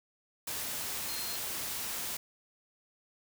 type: tone in noise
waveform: sine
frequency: 4200 Hz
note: C8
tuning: 6 cents sharp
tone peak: -41 dBFS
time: 1.08-1.37 s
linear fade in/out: 5 ms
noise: white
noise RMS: -37 dBFS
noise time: 0.47-2.17 s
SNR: -7 dB
effects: none